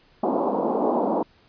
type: band-pass noise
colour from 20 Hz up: pink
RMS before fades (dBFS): -23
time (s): 0.23-1.23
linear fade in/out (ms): 5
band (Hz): 210 to 1000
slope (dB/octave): 48
effects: pink hiss -58 dBFS RMS until 1.48 s + resampled to 11025 Hz